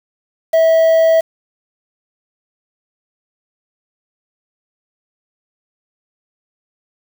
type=tone with quantisation; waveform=triangle; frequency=650 Hz; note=E5; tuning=24 cents flat; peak=-6 dBFS; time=0.53-1.21 s; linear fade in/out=10 ms; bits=5; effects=none